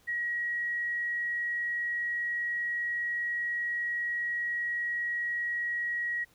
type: tone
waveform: sine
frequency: 1905 Hz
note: A#6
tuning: 37 cents sharp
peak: -29 dBFS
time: 0.07-6.25 s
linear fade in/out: 20 ms
effects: pink hiss -64 dBFS RMS until 6.34 s